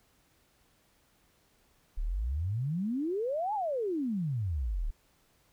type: exponential two-way sweep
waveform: sine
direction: up then down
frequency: 32.7 to 880 to 32.7 Hz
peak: -29 dBFS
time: 1.97-4.91 s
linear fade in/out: 10 ms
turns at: 3.54 s
effects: pink hiss -68 dBFS RMS until 5.52 s